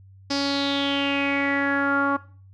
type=tone with low-pass filter sweep; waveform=sawtooth; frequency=279.8 Hz; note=C#4; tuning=16 cents sharp; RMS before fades=-23 dBFS; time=0.3-2.17 s; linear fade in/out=10 ms; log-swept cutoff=5100 to 1200 Hz; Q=6.6; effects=noise-tail reverb RT60 0.4 s tail -17 dB re dry + added 96 Hz sine -46 dBFS peak until 2.53 s